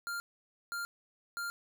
square tone bursts, 1396.9 Hz, F6, in tune, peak -36 dBFS, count 3, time 0.07-1.5 s, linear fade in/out 0 ms, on 130 ms, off 520 ms, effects none

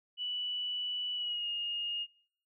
sine tone with pitch glide, 2960 to 2848 Hz, F#7 to F7, 0 to +33 cents, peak -33 dBFS, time 0.17-2.07 s, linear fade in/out 50 ms, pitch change -67 cents, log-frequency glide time 1.14-1.48 s, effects noise-tail reverb RT60 0.6 s tail -22 dB re dry

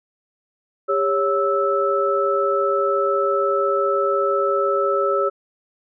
sine tone cluster, 400.8 / 555 / 1312 Hz, G4 / C#5 / E6, +38 / +2 / -9 cents, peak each -21 dBFS, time 0.88-5.3 s, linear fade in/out 20 ms, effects none

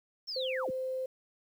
sine linear sweep, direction down, 5540 to 30.48 Hz, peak -35 dBFS, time 0.27-0.71 s, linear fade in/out 20 ms
sine tone, 519 Hz, C5, 14 cents flat, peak -32 dBFS, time 0.36-1.06 s, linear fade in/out 5 ms
effects 10-bit

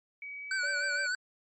sine tone with pitch glide, 2270 to 2327 Hz, C#7 to D7, +41 to -17 cents, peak -39 dBFS, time 0.22-1.07 s, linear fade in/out 2 ms, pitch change +42 cents, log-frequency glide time 0.37-0.83 s
square tone with vibrato, 1507 Hz, F#6, 31 cents sharp, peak -30 dBFS, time 0.51-1.15 s, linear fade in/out 2 ms, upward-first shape sine, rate 6.5 Hz, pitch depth 58 cents each way
triangle tone, 575 Hz, D5, 37 cents flat, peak -39 dBFS, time 0.63-1.06 s, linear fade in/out 5 ms
effects MP3 32 kbps

